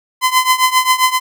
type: tone with tremolo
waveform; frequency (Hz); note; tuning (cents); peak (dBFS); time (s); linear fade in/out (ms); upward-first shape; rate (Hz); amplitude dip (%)
sawtooth; 1023; C6; -39; -3; 0.21-1.2; 50; triangle; 7.5; 90
effects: none